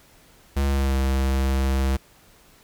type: tone with pitch glide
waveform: square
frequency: 69.3 to 66.75 Hz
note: C#2 to C2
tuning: 0 to +35 cents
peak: -20 dBFS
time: 0.56-1.97 s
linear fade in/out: 10 ms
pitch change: -65 cents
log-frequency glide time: 0.67-0.97 s
effects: pink hiss -54 dBFS RMS until 2.63 s